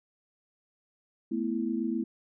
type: chord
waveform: sine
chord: A suspended second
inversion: none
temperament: just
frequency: 220 / 247.5 / 330 Hz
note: A3 / B3 / E4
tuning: 0 / +4 / +2 cents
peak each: -32 dBFS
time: 1.31-2.04 s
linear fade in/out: 10 ms
effects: none